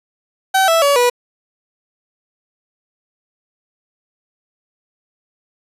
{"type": "tone with pitch steps", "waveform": "30% pulse", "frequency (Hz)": [766, 659.2, 567.3, 488.2], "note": ["G5", "E5", "C#5", "B4"], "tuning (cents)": [-40, 0, 40, -20], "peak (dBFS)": -8, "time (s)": [0.54, 1.1], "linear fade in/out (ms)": 10, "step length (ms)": 140, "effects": ["resampled to 32000 Hz"]}